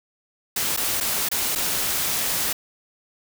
white noise with dropouts, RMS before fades -24 dBFS, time 0.56-2.53 s, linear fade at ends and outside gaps 5 ms, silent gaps 0.765-0.773 / 1.003-1.008 / 1.288-1.314 / 1.552-1.557 s, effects none

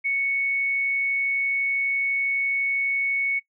sine tone, 2217 Hz, C#7, in tune, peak -21 dBFS, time 0.04-3.4 s, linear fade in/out 20 ms, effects noise-tail reverb RT60 0.1 s tail -21 dB re dry

